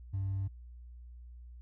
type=tone with hard clipping; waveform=triangle; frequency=97 Hz; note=G2; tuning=18 cents flat; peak=-31 dBFS; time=0.13-0.48 s; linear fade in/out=10 ms; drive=2 dB; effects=added 60 Hz sine -47 dBFS peak until 1.61 s